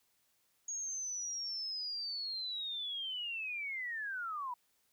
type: linear sweep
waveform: sine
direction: down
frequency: 6645 to 951 Hz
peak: -37 dBFS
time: 0.68-4.54 s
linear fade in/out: 5 ms
effects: white hiss -75 dBFS RMS until 4.92 s